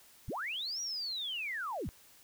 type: linear two-way sweep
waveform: sine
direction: up then down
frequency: 32.7 to 5800 to 32.7 Hz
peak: -35 dBFS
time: 0.28-1.89 s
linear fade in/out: 0 ms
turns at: 0.81 s
effects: white hiss -60 dBFS RMS until 2.23 s